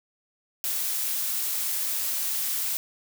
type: noise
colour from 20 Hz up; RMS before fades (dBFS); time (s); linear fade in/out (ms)
blue; -28; 0.64-2.77; 0
effects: none